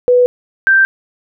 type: tone pair in turn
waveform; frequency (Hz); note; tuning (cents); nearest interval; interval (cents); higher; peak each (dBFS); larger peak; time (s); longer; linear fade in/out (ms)
sine; 493.9 / 1568; B4 / G6; 0 / 0; octave + minor sixth; 2000; second; -6; neither; 0.08-0.26 / 0.67-0.85; neither; 0
effects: none